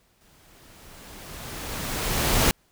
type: noise with exponential growth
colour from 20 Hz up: pink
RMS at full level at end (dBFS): -19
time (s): 0.21-2.51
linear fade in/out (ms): 0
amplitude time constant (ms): 500
effects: pink hiss -64 dBFS RMS until 2.71 s